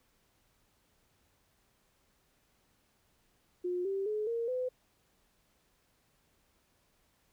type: tone with pitch steps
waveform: sine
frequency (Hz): 357.9 / 390.3 / 425.6 / 464.1 / 506.1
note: F4 / G4 / G#4 / A#4 / B4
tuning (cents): +42 / -8 / +42 / -8 / +42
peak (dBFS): -31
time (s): 3.64-4.69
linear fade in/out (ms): 10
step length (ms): 210
effects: pink hiss -72 dBFS RMS until 7.32 s